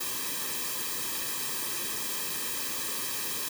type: noise with comb filter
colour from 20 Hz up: white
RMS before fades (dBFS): -33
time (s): 0-3.49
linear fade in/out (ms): 10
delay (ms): 1.4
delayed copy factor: -0.85
effects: none